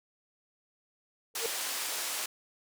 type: tone with exponential growth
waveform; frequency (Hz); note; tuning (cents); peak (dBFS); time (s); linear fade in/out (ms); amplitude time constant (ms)
sine; 460; A#4; -23; -27; 1.34-1.46; 0; 25
type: band-pass noise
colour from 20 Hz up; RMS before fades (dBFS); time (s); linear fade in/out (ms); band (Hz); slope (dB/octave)
white; -35; 1.35-2.26; 5; 450 to 11000; 12
effects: none